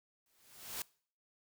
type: noise with exponential growth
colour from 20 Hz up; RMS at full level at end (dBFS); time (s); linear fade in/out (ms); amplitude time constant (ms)
white; -38; 0.26-0.82; 2; 120
effects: noise-tail reverb RT60 0.5 s tail -23 dB re dry

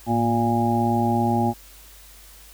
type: harmonic tone with a mistuned harmonic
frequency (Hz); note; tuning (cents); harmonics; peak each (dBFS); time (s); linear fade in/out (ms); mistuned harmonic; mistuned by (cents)
117.3; A#2; +11; 1 / 2 / 3 / 5 / 6 / 7; -25 / -22 / -27 / -33 / -30 / -23; 0.06-1.54; 50; 1; -95
effects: added 50 Hz sine -48 dBFS peak until 2.53 s + white hiss -48 dBFS RMS until 2.53 s

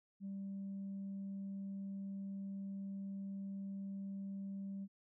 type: tone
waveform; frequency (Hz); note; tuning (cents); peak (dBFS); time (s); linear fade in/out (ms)
sine; 196; G3; 0; -40; 0.2-4.88; 50
effects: tanh soft clip ceiling -39 dBFS

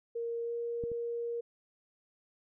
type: tone with pitch glide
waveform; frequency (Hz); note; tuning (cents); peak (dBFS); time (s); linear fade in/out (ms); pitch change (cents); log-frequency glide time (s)
sine; 466.2 to 470; A#4 to A#4; 0 to +14; -33; 0.15-1.41; 10; +14; 0.43-0.52
type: clicks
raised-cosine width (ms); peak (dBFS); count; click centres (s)
3; -28 / -34; 2; 0.838 / 0.917
effects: none

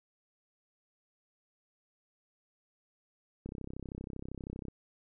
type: click train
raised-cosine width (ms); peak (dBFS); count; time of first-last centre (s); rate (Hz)
3; -28; 41; 3.46-4.683; 32.7
effects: none

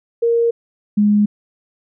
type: tone pair in turn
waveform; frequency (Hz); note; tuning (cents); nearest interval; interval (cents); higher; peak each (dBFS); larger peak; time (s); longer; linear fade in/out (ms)
sine; 466.2 / 207.7; A#4 / G#3; 0 / 0; octave + major second; 1400; first; -12 / -10; second; 0.22-0.51 / 0.97-1.26; neither; 10
effects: none

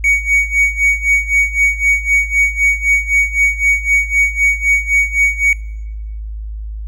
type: tone with tremolo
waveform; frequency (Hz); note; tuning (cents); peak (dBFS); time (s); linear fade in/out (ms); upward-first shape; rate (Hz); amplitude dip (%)
triangle; 2245; C#7; +21; -6; 0.04-5.53; 2; sine; 3.9; 85
effects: noise-tail reverb RT60 1.0 s tail -21 dB re dry + added 53 Hz sine -22 dBFS peak until 6.87 s

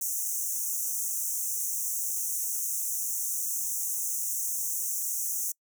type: high-pass noise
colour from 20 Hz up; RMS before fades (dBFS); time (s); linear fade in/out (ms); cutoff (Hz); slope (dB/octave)
pink; -31; 0.01-5.52; 5; 5900; 96
effects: noise-tail reverb RT60 0.1 s tail -26 dB re dry

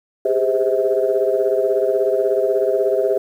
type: tone cluster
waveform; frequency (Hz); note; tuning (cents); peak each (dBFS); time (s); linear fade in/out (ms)
sine; 394.5 / 410.9 / 518 / 644; G4 / G#4 / C5 / E5; +11 / -18 / -17 / -41; -20; 0.25-3.18; 5
effects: tanh soft clip ceiling -5 dBFS + 8-bit

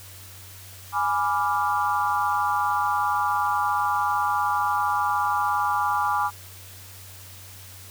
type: chord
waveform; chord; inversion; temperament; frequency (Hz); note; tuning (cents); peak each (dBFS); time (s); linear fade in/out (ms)
sine; G# diminished seventh; none; equal; 830.6 / 987.8 / 1174.7 / 1396.9; G#5 / B5 / D6 / F6; 0 / 0 / 0 / 0; -25 / -27 / -25 / -30; 0.92-6.31; 50
effects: added 94 Hz sine -45 dBFS peak until 7.9 s + white hiss -45 dBFS RMS until 7.9 s

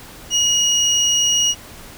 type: tone pair together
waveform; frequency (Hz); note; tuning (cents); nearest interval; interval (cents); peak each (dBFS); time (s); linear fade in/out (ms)
triangle; 2887 / 5774; F#7 / F#8; -43 / -43; octave; 1200; -15 / -16; 0.3-1.55; 50
effects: pink hiss -39 dBFS RMS until 1.97 s

